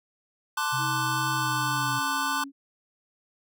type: chord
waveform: square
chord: D dominant seventh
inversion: second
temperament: equal with one note detuned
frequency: 880 / 1046.5 / 1174.7 / 1492.9 Hz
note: A5 / C6 / D6 / F#6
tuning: 0 / 0 / 0 / +15 cents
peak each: -33 / -32 / -32 / -31 dBFS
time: 0.57-2.44 s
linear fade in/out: 5 ms
type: tone with vibrato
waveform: sine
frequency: 130.81 Hz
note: C3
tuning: in tune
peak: -32 dBFS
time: 0.72-2 s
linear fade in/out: 20 ms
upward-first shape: triangle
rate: 2.2 Hz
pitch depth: 36 cents each way
type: tone with pitch glide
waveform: sine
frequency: 317.9 to 276.7 Hz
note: D#4 to C#4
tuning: +37 to -3 cents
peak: -37 dBFS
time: 0.77-2.52 s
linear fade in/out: 50 ms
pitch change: -240 cents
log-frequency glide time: 1.37-2.04 s
effects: none